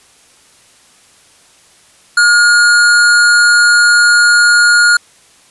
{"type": "tone with amplitude modulation", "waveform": "square", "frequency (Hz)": 1430, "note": "F6", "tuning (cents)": 41, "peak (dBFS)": -5, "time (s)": [2.17, 4.97], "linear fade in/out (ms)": 5, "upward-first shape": "sine", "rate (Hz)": 262, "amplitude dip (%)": 25, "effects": ["white hiss -46 dBFS RMS until 5.5 s", "resampled to 24000 Hz"]}